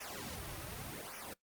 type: noise with flanger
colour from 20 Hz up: pink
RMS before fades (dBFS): -45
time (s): 0-1.34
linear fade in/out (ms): 10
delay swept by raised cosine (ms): 0.24 to 4.44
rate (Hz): 0.86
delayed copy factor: -0.9
effects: noise-tail reverb RT60 0.1 s tail -18 dB re dry + Opus 48 kbps